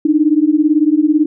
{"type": "beating tone pair", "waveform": "sine", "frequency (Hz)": [295.9, 313.9], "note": ["D4", "D#4"], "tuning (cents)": [13, 15], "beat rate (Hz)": 18, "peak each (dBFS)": -12, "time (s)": [0.05, 1.26], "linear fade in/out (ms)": 5, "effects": []}